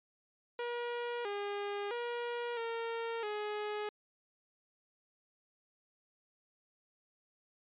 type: tone with pitch steps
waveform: sawtooth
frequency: 478.7 / 406.6 / 477.5 / 459.8 / 419.7 Hz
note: A#4 / G#4 / A#4 / A#4 / G#4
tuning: +46 / -37 / +42 / -24 / +18 cents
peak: -32 dBFS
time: 0.59-3.89 s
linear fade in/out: 2 ms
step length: 660 ms
effects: resampled to 8000 Hz